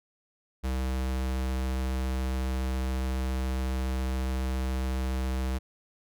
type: tone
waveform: square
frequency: 64.8 Hz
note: C2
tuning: 16 cents flat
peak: -28 dBFS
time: 0.63-5.59 s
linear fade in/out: 20 ms
effects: none